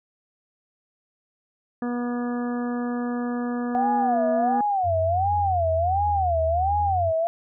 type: harmonic tone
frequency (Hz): 242.3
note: B3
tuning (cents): -33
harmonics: 1 / 2 / 3 / 4 / 5 / 6 / 7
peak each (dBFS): -25 / -33 / -36 / -42 / -39 / -47 / -42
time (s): 1.82-4.61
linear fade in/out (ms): 2
type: tone with vibrato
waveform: sine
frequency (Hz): 732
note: F#5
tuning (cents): -19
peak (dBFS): -20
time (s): 3.75-7.27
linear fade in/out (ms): 0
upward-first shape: sine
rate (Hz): 1.4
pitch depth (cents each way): 220
type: linear two-way sweep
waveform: sine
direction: down then up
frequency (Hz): 92.5 to 78.6 to 92.5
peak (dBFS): -26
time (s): 4.83-7.13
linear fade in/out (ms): 50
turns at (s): 6.64
effects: none